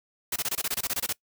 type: noise bursts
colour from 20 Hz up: white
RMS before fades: -28 dBFS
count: 13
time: 0.32-1.128 s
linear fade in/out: 5 ms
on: 40 ms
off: 24 ms
effects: noise-tail reverb RT60 0.1 s tail -23 dB re dry